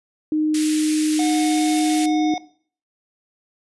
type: tone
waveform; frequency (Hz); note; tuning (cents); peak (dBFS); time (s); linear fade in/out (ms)
sine; 307.7; D#4; -19; -17; 0.32-2.34; 2
type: high-pass noise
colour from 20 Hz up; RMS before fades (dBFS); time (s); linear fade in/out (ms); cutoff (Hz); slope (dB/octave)
white; -27; 0.54-2.06; 5; 1800; 24
type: harmonic tone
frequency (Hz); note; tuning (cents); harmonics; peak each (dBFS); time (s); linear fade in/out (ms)
729; F#5; -26; 1 / 3 / 5 / 7 / 8; -24 / -36 / -36 / -43 / -42; 1.19-2.38; 2
effects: noise-tail reverb RT60 0.5 s tail -18 dB re dry + resampled to 24000 Hz